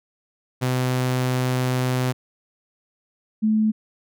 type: tone pair in turn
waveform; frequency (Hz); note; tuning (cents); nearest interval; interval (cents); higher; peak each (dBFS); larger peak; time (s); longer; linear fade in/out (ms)
sawtooth / sine; 127.3 / 216.6; C3 / A3; -47 / -27; major sixth; 920; second; -16; neither; 0.61-2.13 / 3.42-3.72; first; 20
effects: none